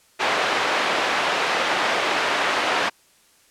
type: band-pass noise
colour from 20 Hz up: pink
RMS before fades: -22 dBFS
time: 0.19-2.9 s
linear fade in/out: 20 ms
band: 570 to 3000 Hz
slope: 12 dB/octave
effects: white hiss -57 dBFS RMS until 3.5 s + low-pass 11000 Hz 12 dB/octave